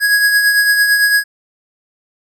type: tone with tremolo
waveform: square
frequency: 1661.2 Hz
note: G#6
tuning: in tune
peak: -8 dBFS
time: 0-1.24 s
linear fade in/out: 50 ms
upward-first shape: triangle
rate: 8.9 Hz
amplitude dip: 50%
effects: none